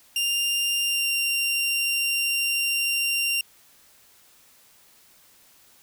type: tone with pitch glide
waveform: sawtooth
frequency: 2794 to 2773 Hz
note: F7 to F7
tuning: 0 to -13 cents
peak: -19 dBFS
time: 0.16-3.41 s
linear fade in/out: 2 ms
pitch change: -13 cents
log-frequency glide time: 0.83-1.1 s
effects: white hiss -56 dBFS RMS until 5.82 s